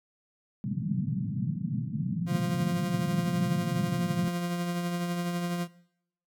white band-pass noise, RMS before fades -31 dBFS, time 0.64-4.28 s, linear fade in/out 0 ms, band 120 to 210 Hz, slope 48 dB/octave
40% pulse tone with tremolo, 174.4 Hz, F3, 2 cents flat, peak -26 dBFS, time 2.26-5.68 s, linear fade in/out 50 ms, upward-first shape triangle, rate 12 Hz, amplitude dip 40%
effects noise-tail reverb RT60 0.7 s tail -20 dB re dry

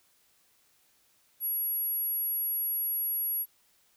sine tone, 11390 Hz, F9, 33 cents sharp, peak -27 dBFS, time 1.4-3.46 s, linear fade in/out 50 ms, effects tanh soft clip ceiling -23 dBFS + white hiss -67 dBFS RMS until 3.96 s

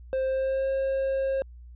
triangle tone with pitch glide, 526 to 537.1 Hz, C5 to C5, +9 to +45 cents, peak -22 dBFS, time 0.13-1.42 s, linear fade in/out 0 ms, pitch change +36 cents, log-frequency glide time 0.26-0.69 s, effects added 60 Hz sine -43 dBFS peak until 1.75 s + resampled to 8000 Hz

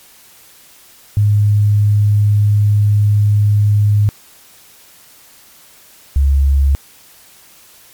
sine tone pair in turn, 103.8 / 69.28 Hz, G#2 / C#2, 0 / 0 cents, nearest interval perfect fifth, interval 700 cents, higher first, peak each -8 dBFS, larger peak neither, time 1.17-4.09 / 6.16-6.75 s, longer first, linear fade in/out 0 ms, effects white hiss -44 dBFS RMS until 7.93 s + MP3 96 kbps

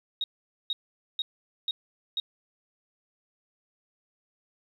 sine tone bursts, 3763 Hz, A#7, 16 cents sharp, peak -26 dBFS, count 5, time 0.21-2.2 s, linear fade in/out 2 ms, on 30 ms, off 460 ms, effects 10-bit

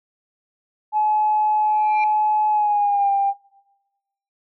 sine tone with pitch glide, 852 to 794.9 Hz, G#5 to G5, +44 to +24 cents, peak -15 dBFS, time 0.92-3.34 s, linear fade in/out 50 ms, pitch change -120 cents, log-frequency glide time 2.49-3.11 s
sine tone with exponential growth, 2376 Hz, D7, 20 cents sharp, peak -21 dBFS, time 1.62-2.04 s, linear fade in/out 2 ms, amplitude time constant 91 ms
effects noise-tail reverb RT60 1.0 s tail -20 dB re dry + tanh soft clip ceiling -9 dBFS

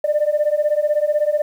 sine beating tone pair, 590 / 606 Hz, D5 / D#5, +8 / -46 cents, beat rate 16 Hz, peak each -17 dBFS, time 0.04-1.42 s, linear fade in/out 5 ms, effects tanh soft clip ceiling -10 dBFS + 8-bit

